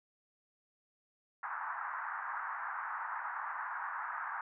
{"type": "band-pass noise", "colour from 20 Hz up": "pink", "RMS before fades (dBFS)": -40, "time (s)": [1.43, 4.41], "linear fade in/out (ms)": 2, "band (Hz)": [870, 1700], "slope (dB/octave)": 48, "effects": []}